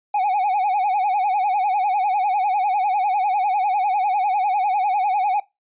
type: tone with vibrato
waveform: triangle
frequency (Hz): 786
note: G5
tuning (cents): +4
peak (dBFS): -15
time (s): 0.14-5.4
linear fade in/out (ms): 5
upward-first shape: sine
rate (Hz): 10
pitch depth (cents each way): 130
effects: noise-tail reverb RT60 0.2 s tail -20 dB re dry + resampled to 8000 Hz